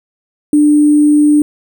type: tone with sample-and-hold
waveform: sine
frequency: 296.9 Hz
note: D4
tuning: 19 cents sharp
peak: -5 dBFS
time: 0.53-1.42 s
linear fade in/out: 2 ms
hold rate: 8820 Hz
effects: none